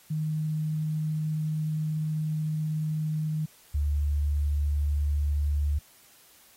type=tone pair in turn; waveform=sine; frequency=154.8 / 73.06 Hz; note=D#3 / D2; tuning=-9 / -8 cents; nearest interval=octave + minor second; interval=1299 cents; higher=first; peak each=-26 / -23 dBFS; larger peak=second; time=0.1-3.46 / 3.74-5.79 s; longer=first; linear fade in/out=10 ms; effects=white hiss -57 dBFS RMS until 6.56 s + AAC 48 kbps